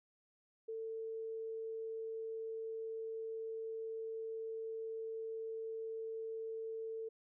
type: tone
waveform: sine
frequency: 447 Hz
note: A4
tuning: 27 cents sharp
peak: -40 dBFS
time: 0.68-7.09 s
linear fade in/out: 10 ms
effects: none